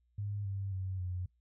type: tone with pitch steps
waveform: sine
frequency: 102.2 / 98.15 / 94.26 / 90.53 Hz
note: G#2 / G2 / F#2 / F#2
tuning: -27 / +3 / +33 / -37 cents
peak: -35 dBFS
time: 0.18-1.26 s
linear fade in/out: 5 ms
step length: 270 ms
effects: noise-tail reverb RT60 0.1 s tail -18 dB re dry + added 60 Hz sine -70 dBFS peak until 1.4 s